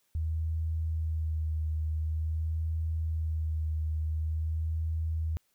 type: tone with vibrato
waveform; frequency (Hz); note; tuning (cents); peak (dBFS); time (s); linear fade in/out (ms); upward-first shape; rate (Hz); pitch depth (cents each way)
sine; 79.2; D#2; +31; -28; 0.15-5.37; 0; sine; 0.47; 24
effects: white hiss -73 dBFS RMS until 5.54 s